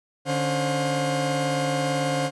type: tone cluster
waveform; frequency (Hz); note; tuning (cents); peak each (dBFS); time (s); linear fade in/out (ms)
40% pulse; 147.5 / 276.8 / 527 / 716; D3 / C#4 / C5 / F5; +8 / -2 / +12 / +43; -27 / -29 / -26 / -28; 0.25-2.31; 50
effects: resampled to 24000 Hz